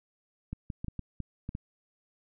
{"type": "clicks", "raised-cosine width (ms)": 5, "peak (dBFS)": -23, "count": 8, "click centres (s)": [0.53, 0.702, 0.845, 0.883, 0.993, 1.203, 1.491, 1.551], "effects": []}